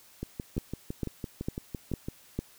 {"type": "two click trains", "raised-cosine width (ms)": 3, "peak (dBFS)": [-17, -21], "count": [5, 12], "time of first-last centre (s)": [[0.58, 2.39], [0.23, 2.085]], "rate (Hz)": [2.21, 5.93], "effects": ["white hiss -57 dBFS RMS until 2.58 s"]}